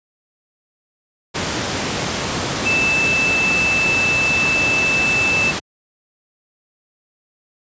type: tone in noise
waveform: sine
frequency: 2637 Hz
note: E7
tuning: in tune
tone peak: -15 dBFS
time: 2.65-5.52 s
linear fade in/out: 20 ms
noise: pink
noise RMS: -21 dBFS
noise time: 1.34-5.6 s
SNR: +3 dB
effects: high-pass 100 Hz 12 dB/octave + resampled to 16000 Hz